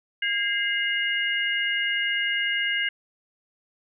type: tone cluster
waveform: sine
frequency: 1624 / 2090 / 2860 Hz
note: G#6 / C7 / F7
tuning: -39 / -2 / +41 cents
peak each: -27 dBFS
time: 0.22-2.89 s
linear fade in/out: 5 ms
effects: none

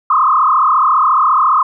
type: tone with frequency modulation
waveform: sine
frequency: 1156 Hz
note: D6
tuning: 28 cents flat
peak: -8 dBFS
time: 0.1-1.63 s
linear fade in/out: 5 ms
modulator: 34.5 Hz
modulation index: 3.7
effects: none

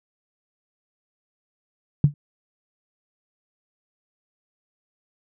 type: tone with exponential decay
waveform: sine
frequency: 145 Hz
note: D3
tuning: 22 cents flat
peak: -7 dBFS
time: 2.04-2.14 s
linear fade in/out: 2 ms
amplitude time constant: 21 ms
effects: none

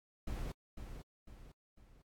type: noise with echo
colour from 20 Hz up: brown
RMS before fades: -40 dBFS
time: 0.27-0.52 s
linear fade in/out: 5 ms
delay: 500 ms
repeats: 3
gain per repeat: -7 dB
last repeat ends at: 2.02 s
effects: AAC 64 kbps

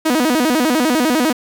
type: tone with vibrato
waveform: sawtooth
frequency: 279.4 Hz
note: C#4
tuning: 14 cents sharp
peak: -9 dBFS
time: 0.05-1.33 s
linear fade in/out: 10 ms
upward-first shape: square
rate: 10 Hz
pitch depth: 220 cents each way
effects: 7-bit

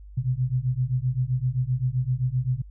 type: beating tone pair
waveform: sine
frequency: 123.47 / 131.17 Hz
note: B2 / C3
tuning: 0 / +5 cents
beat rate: 7.7 Hz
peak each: -25 / -25 dBFS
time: 0.17-2.62 s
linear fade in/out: 10 ms
effects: added 50 Hz sine -41 dBFS peak until 2.7 s

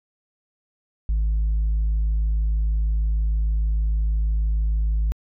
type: tone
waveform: sine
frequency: 53.2 Hz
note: G#1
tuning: 42 cents sharp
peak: -16 dBFS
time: 1.09-5.12 s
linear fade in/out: 0 ms
effects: tanh soft clip ceiling -17 dBFS

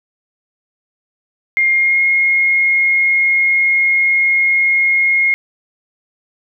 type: tone with pitch glide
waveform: sine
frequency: 2122 to 2149 Hz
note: C7 to C7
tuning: +24 to +46 cents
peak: -10 dBFS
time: 1.57-5.34 s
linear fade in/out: 0 ms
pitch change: +22 cents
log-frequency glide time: 1.71-2.01 s
effects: none

